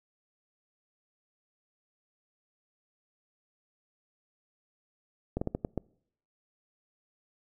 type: slowing click train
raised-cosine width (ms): 2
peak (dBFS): -17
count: 6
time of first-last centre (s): 5.37-5.777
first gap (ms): 45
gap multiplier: 1.3
effects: noise-tail reverb RT60 0.7 s tail -26 dB re dry